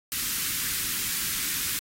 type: band-stop noise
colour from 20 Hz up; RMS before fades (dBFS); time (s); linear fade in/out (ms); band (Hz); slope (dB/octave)
white; -29; 0.12-1.79; 0; 320 to 1300; 24
effects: AAC 48 kbps